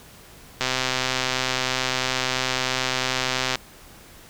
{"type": "click train", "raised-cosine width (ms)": 0.2, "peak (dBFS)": -5, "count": 381, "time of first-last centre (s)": [0.61, 3.556], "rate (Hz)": 129, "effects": ["pink hiss -47 dBFS RMS until 4.29 s"]}